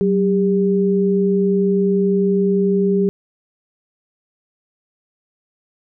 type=tone pair together; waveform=sine; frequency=188.82 / 400.1 Hz; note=F#3 / G4; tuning=+35 / +35 cents; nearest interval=octave + minor second; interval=1300 cents; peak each=-16 dBFS; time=0.01-3.09 s; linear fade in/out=0 ms; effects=none